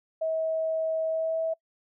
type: tone with pitch glide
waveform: sine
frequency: 642 to 649.1 Hz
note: E5 to E5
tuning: -46 to -27 cents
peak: -25 dBFS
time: 0.21-1.54 s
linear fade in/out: 10 ms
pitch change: +19 cents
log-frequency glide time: 1.07-1.39 s
effects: noise-tail reverb RT60 0.1 s tail -25 dB re dry